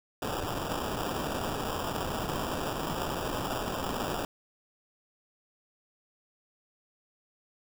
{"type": "noise with sample-and-hold", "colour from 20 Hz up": "blue", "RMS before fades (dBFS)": -33, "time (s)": [0.22, 4.25], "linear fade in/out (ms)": 2, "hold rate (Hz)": 2100, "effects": []}